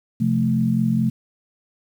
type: chord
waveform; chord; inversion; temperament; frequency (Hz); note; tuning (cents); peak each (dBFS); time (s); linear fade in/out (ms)
sine; F major; second; equal; 130.81 / 174.61 / 220; C3 / F3 / A3; 0 / 0 / 0; -22 / -23 / -19; 0.2-1.1; 10
effects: 8-bit

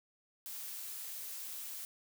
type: noise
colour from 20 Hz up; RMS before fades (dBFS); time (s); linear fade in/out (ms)
blue; -44; 0.46-1.85; 0
effects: none

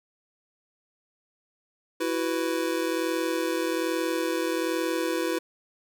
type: chord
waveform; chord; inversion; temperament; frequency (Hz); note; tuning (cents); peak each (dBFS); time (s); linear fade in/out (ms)
square; E suspended second; none; just; 329.6 / 370.8 / 494.4; E4 / F#4 / B4; 0 / +4 / +2; -29 / -32 / -31; 2-5.39; 10
effects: none

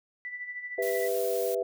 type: tone with tremolo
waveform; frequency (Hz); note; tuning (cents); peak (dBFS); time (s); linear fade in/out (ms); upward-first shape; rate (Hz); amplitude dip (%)
sine; 1975.5; B6; 0; -33; 0.25-1.08; 0; sine; 13; 60
type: chord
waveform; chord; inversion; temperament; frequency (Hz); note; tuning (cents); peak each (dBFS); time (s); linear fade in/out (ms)
sine; E minor; first; just; 395.6 / 494.4 / 659.3; G4 / B4 / E5; +16 / +2 / 0; -31 / -29 / -32; 0.78-1.63; 5
type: noise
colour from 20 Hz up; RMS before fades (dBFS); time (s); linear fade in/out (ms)
blue; -39; 0.82-1.55; 5
effects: none

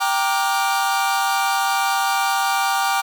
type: chord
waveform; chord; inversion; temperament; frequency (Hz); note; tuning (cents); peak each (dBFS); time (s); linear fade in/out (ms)
45% pulse; G minor seventh; none; equal with one note detuned; 784 / 932.3 / 1174.7 / 1427.9; G5 / Bb5 / D6 / F6; 0 / 0 / 0 / +38; -21 / -25 / -24 / -25; 0-3.02; 20
effects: none

